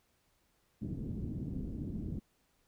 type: low-pass noise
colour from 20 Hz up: white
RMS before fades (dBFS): -39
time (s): 0.81-2.2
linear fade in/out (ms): 20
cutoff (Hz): 260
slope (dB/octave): 24
effects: pink hiss -74 dBFS RMS until 2.67 s